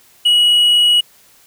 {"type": "tone", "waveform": "triangle", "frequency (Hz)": 2914, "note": "F#7", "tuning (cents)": -27, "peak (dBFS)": -7, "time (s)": [0.25, 1.01], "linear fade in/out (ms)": 10, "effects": ["white hiss -49 dBFS RMS until 1.46 s"]}